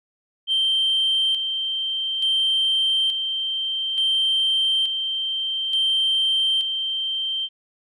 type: tone with tremolo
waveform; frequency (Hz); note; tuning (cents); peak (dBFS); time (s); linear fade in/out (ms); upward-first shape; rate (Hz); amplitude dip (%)
sine; 3136; G7; 0; -16; 0.47-7.49; 50; square; 0.57; 50
effects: tanh soft clip ceiling -14 dBFS